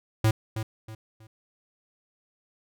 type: tone with echo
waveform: square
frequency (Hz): 110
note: A2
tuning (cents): 0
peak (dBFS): -19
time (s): 0.24-0.31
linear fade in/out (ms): 5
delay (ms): 320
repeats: 3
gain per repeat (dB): -10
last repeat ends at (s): 1.27
effects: none